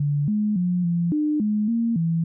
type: tone with pitch steps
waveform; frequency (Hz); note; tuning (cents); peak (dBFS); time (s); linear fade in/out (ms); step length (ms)
sine; 144.8 / 210.7 / 178.5 / 171.3 / 301.3 / 211.1 / 231.2 / 165.4; D3 / G#3 / F3 / F3 / D4 / G#3 / A#3 / E3; -24 / +25 / +38 / -33 / +44 / +29 / -14 / +6; -19; 0-2.24; 5; 280
effects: none

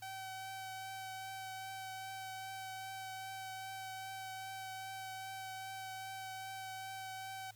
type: tone with vibrato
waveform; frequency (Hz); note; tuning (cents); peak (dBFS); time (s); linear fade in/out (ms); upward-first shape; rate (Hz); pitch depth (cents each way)
sawtooth; 765; G5; -42; -40; 0.02-7.51; 5; triangle; 2.5; 14
effects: added 107 Hz sine -61 dBFS peak until 7.55 s + white hiss -66 dBFS RMS until 7.55 s

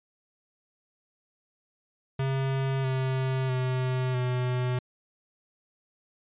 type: tone with pitch steps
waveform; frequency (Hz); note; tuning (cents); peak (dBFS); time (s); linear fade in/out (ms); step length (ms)
square; 134.5 / 131.43 / 128.43 / 125.49; C3 / C3 / C3 / B2; +48 / +8 / -32 / +28; -26; 2.19-4.79; 5; 650
effects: resampled to 8000 Hz

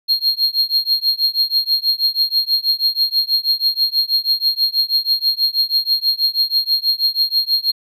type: tone with tremolo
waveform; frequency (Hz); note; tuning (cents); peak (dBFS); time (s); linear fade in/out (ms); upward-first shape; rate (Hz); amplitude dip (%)
triangle; 4238; C8; +21; -9; 0.08-7.72; 20; triangle; 6.2; 100
effects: none

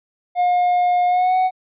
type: tone with pitch glide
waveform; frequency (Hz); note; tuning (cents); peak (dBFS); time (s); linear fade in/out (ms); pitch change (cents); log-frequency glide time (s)
triangle; 715 to 743.6; F5 to F#5; +41 to +8; -12; 0.35-1.51; 50; +67; 1.07-1.36
effects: resampled to 8000 Hz

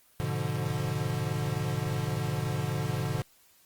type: chord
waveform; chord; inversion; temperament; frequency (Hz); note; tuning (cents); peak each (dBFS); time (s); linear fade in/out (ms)
square; G# diminished seventh; none; equal; 103.83 / 123.47 / 146.83 / 174.61; G#2 / B2 / D3 / F3; 0 / 0 / 0 / 0; -36 / -34 / -33 / -39; 0.2-3.22; 0
effects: white hiss -62 dBFS RMS until 3.65 s + Opus 24 kbps

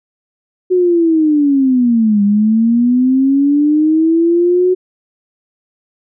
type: linear two-way sweep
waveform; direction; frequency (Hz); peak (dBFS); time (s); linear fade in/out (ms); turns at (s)
sine; down then up; 370 to 200.6 to 370; -8; 0.7-4.75; 20; 2.23
effects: none

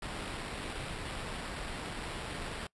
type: noise with sample-and-hold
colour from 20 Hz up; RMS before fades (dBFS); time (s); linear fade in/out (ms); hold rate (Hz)
pink; -40; 0.02-2.67; 5; 6300
effects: noise-tail reverb RT60 0.1 s tail -23 dB re dry + resampled to 24000 Hz

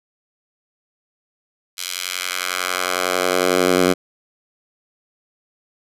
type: tone with high-pass filter sweep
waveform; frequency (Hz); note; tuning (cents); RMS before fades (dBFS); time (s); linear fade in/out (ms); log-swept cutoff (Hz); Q
10% pulse; 91; F#2; -28; -20; 1.77-3.94; 20; 3800 to 230; 0.9
effects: resampled to 32000 Hz

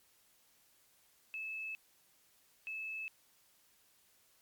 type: tone pair in turn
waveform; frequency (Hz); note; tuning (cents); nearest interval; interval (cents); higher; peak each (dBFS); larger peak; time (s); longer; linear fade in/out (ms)
sine; 2609 / 2609; E7 / E7; -18 / -18; unison; 0; neither; -39 / -39; neither; 1.34-1.75 / 2.67-3.08; neither; 0
effects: white hiss -69 dBFS RMS until 4.41 s + MP3 96 kbps

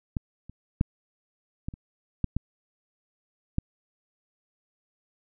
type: clicks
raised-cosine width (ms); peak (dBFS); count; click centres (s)
5; -15 / -30 / -9 / -19 / -29 / -12 / -14 / -12; 8; 0.168 / 0.496 / 0.811 / 1.685 / 1.739 / 2.243 / 2.366 / 3.584
effects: none

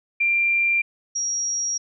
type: tone pair in turn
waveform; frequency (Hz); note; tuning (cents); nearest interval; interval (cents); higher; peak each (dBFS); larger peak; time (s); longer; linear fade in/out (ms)
sine; 2376 / 5665; D7 / F8; +20 / +24; octave + minor third; 1504; second; -17 / -22; first; 0.2-0.82 / 1.15-1.78; second; 10
effects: none

